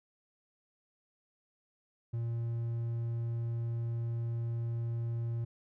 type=tone; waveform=triangle; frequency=116.54 Hz; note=A#2; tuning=in tune; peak=-30 dBFS; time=2.13-5.45 s; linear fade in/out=10 ms; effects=none